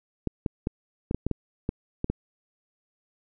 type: clicks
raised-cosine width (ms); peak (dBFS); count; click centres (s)
3; -13; 10; 0.273 / 0.462 / 0.671 / 1.111 / 1.146 / 1.266 / 1.313 / 1.691 / 2.044 / 2.1
effects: none